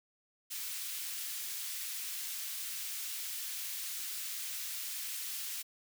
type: high-pass noise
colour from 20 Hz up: white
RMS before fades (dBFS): -40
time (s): 0.5-5.63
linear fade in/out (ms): 20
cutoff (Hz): 2100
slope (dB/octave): 12
effects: none